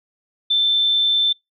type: tone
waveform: sine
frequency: 3545 Hz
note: A7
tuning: 12 cents sharp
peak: -14 dBFS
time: 0.5-1.33 s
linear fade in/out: 10 ms
effects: noise-tail reverb RT60 0.2 s tail -26 dB re dry